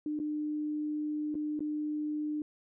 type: tone with dropouts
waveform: sine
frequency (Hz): 301.2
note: D4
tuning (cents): +44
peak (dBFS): -31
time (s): 0.06-2.42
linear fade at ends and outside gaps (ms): 2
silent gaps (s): 0.191-0.199 / 1.344-1.352 / 1.593-1.605
effects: none